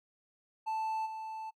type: tone with level steps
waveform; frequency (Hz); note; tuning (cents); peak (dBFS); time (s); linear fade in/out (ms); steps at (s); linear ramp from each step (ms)
triangle; 880; A5; 0; -30 / -37; 0.66-1.51; 20; 1.05; 20
effects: noise-tail reverb RT60 0.1 s tail -23 dB re dry